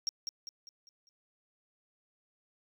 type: tone with echo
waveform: triangle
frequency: 5588 Hz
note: F8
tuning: in tune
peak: -26 dBFS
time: 0.07-0.09 s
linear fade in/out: 0 ms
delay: 200 ms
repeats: 5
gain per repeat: -7 dB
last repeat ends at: 1.09 s
effects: tanh soft clip ceiling -28 dBFS